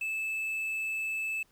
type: tone with quantisation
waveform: triangle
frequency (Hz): 2621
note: E7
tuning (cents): -11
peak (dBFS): -29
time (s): 0.01-1.43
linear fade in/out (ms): 5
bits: 9
effects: pink hiss -67 dBFS RMS until 1.51 s